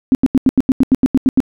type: tone bursts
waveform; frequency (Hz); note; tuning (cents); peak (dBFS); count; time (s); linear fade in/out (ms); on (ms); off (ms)
sine; 261.6; C4; 0; -6; 12; 0.12-1.403; 0; 29; 85
effects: none